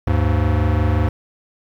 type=tone pair together; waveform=square; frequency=76 / 101.45 Hz; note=D#2 / G#2; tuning=-40 / -40 cents; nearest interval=perfect fourth; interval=500 cents; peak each=-18 dBFS; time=0.07-1.09 s; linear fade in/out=5 ms; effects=low-pass 2000 Hz 12 dB/octave + 8-bit